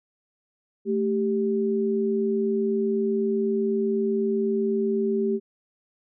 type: tone pair together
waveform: sine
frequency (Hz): 220 / 392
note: A3 / G4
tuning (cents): 0 / 0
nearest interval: minor seventh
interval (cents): 1000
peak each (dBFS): -25 / -23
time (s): 0.85-5.4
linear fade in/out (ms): 50
effects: none

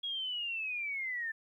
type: linear sweep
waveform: sine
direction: down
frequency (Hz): 3322 to 1760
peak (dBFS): -34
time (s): 0.03-1.32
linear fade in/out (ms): 10
effects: 12-bit

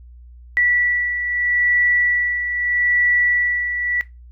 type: beating tone pair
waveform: sine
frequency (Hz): 1953 / 1953.79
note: B6 / B6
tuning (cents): -20 / -19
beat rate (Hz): 0.79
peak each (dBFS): -24 / -16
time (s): 0.57-4.01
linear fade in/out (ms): 0
effects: noise-tail reverb RT60 0.2 s tail -17 dB re dry + added 60 Hz sine -39 dBFS peak until 4.31 s

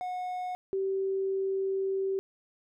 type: tone pair in turn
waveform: triangle / sine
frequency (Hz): 729 / 386.2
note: F#5 / G4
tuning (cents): -26 / -26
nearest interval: major seventh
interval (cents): 1100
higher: first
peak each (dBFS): -30 / -27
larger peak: second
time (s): 0.01-0.55 / 0.73-2.19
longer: second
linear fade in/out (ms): 0
effects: none

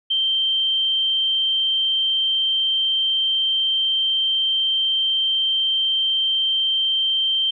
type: tone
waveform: sine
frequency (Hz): 3136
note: G7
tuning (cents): 0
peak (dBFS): -17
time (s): 0.1-7.51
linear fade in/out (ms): 10
effects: none

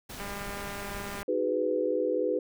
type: noise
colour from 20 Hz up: pink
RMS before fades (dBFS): -41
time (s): 0.09-1.23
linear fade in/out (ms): 10
type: click train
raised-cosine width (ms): 0.5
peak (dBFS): -25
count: 208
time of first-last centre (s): 0.2-1.23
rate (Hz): 201
type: chord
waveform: sine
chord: G# minor seventh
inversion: second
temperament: just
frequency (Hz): 311.5 / 373.8 / 415.3 / 498.4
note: D#4 / F#4 / G#4 / B4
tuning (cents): +2 / +18 / 0 / +16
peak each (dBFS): -33 / -32 / -32 / -28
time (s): 1.28-2.39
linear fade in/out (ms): 5
effects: none

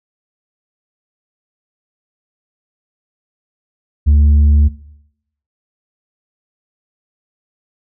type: tone with tanh clipping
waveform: sine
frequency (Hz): 73.42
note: D2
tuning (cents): 0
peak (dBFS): -7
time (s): 4.06-4.69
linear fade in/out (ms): 20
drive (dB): 3
effects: noise-tail reverb RT60 0.8 s tail -19 dB re dry

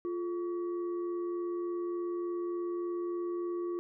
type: tone with frequency modulation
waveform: sine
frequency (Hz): 349.3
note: F4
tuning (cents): 0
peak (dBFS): -32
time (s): 0.05-3.79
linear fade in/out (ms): 0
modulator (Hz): 782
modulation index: 0.34
effects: none

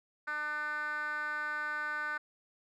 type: tone with band-pass filter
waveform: 10% pulse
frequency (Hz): 300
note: D4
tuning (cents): +37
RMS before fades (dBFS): -36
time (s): 0.27-2.18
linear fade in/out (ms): 10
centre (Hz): 1500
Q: 4.3
effects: none

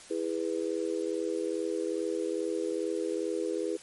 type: chord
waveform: sine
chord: E major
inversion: none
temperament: just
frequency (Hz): 329.6 / 412 / 494.4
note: E4 / G#4 / B4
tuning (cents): 0 / -14 / +2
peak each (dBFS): -33 / -33 / -34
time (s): 0.1-3.77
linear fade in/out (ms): 10
effects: white hiss -50 dBFS RMS until 3.82 s + MP3 48 kbps

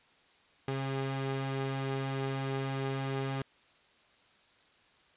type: tone pair together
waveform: sawtooth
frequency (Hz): 134.7 / 407.3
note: C#3 / G#4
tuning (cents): -49 / -34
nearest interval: octave + perfect fifth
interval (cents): 1915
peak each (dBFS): -29 / -35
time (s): 0.68-3.42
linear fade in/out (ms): 2
effects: white hiss -64 dBFS RMS until 5.16 s + resampled to 8000 Hz

